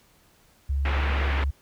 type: tone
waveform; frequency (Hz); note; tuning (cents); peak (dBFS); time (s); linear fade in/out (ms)
sine; 69.3; C#2; 0; -22; 0.69-1.51; 10
type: low-pass noise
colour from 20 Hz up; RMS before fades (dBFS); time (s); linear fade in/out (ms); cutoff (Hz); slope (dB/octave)
white; -31; 0.85-1.44; 2; 2500; 24
effects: pink hiss -60 dBFS RMS until 1.61 s